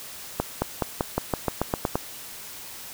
accelerating click train, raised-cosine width 1 ms, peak -8 dBFS, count 11, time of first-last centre 0.4-1.955 s, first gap 220 ms, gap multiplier 0.92, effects white hiss -40 dBFS RMS until 2.93 s

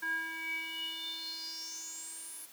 square tone with band-pass filter sweep, 325 Hz, E4, 24 cents flat, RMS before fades -40 dBFS, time 0.02-2.46 s, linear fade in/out 10 ms, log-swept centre 1500 to 11000 Hz, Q 9.1, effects white hiss -55 dBFS RMS until 2.52 s + high-pass 200 Hz 12 dB/octave

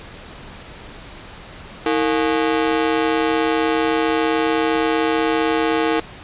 sawtooth ring-modulated tone, 389.1 Hz, G4, 13 cents flat, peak -9 dBFS, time 1.86-6 s, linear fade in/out 2 ms, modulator 67.8 Hz, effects pink hiss -38 dBFS RMS until 6.23 s + resampled to 8000 Hz

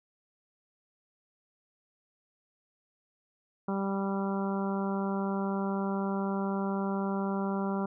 harmonic tone, 196 Hz, G3, in tune, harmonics 1 / 2 / 3 / 4 / 5 / 6 / 7, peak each -30 / -36 / -40 / -40 / -40 / -44 / -43 dBFS, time 3.68-7.86 s, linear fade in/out 5 ms, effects none

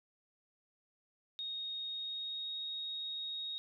sine tone with pitch glide, 3729 to 3753 Hz, A#7 to A#7, 0 to +11 cents, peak -38 dBFS, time 1.39-3.58 s, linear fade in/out 0 ms, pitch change +11 cents, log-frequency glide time 1.89-2.57 s, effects none

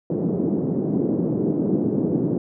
white band-pass noise, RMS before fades -22 dBFS, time 0.1-2.38 s, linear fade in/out 2 ms, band 150 to 370 Hz, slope 24 dB/octave, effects none

